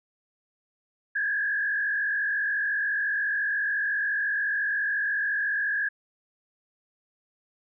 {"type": "tone with frequency modulation", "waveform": "sine", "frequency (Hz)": 1661.2, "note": "G#6", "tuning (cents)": 0, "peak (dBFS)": -24, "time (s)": [1.15, 5.89], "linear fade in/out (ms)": 10, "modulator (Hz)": 45.8, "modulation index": 1.4, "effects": []}